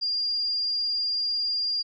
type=tone; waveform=sine; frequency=4806 Hz; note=D8; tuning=39 cents sharp; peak=-24 dBFS; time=0.01-1.83 s; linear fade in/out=20 ms; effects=none